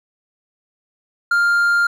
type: tone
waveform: triangle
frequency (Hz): 1400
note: F6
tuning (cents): +4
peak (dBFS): -11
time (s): 1.31-1.87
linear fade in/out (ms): 5
effects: none